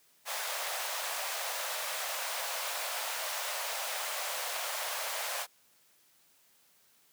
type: high-pass noise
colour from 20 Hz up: pink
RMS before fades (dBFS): -36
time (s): 0.25-5.47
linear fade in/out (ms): 50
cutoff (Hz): 550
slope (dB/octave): 48
effects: white hiss -66 dBFS RMS until 7.12 s + high-pass 100 Hz 12 dB/octave